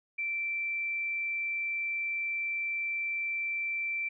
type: tone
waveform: sine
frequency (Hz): 2341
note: D7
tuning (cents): -6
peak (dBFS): -30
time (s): 0.18-4.09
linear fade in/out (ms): 10
effects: none